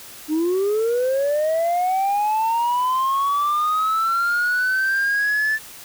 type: linear sweep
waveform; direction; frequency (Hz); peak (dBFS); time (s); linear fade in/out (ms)
sine; up; 298.1 to 1760; -15; 0.28-5.59; 50
effects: tanh soft clip ceiling -16 dBFS + white hiss -40 dBFS RMS until 5.84 s